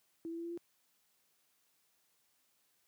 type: tone with pitch steps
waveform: sine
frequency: 330 / 333.3 / 336.5 / 339.9 / 343.2 Hz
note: E4 / E4 / E4 / F4 / F4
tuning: +2 / +19 / +36 / -47 / -30 cents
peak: -39 dBFS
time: 0.25-0.575 s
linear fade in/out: 0 ms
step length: 65 ms
effects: white hiss -75 dBFS RMS until 2.87 s + high-pass 100 Hz 12 dB/octave